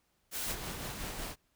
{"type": "noise", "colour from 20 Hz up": "white", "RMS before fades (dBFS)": -37, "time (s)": [0.31, 0.56], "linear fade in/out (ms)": 50}
{"type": "noise with tremolo", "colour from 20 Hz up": "pink", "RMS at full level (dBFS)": -39, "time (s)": [0.45, 1.36], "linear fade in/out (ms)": 50, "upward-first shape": "sine", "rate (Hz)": 5.4, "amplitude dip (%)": 30}
{"effects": ["pink hiss -75 dBFS RMS until 1.55 s"]}